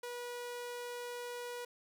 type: tone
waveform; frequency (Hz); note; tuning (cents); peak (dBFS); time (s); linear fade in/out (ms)
sawtooth; 485.3; B4; -30; -37; 0.03-1.65; 5
effects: none